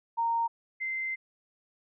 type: tone pair in turn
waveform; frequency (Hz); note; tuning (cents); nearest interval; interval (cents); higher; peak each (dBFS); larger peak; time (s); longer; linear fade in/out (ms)
sine; 925 / 2077; A#5 / C7; -14 / -13; octave + major second; 1401; second; -25 / -30; first; 0.17-0.48 / 0.8-1.16; second; 20
effects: none